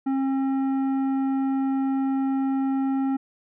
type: tone with tanh clipping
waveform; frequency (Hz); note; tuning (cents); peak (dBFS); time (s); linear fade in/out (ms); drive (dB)
triangle; 269.1; C4; +49; -23; 0.06-3.17; 10; 14
effects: none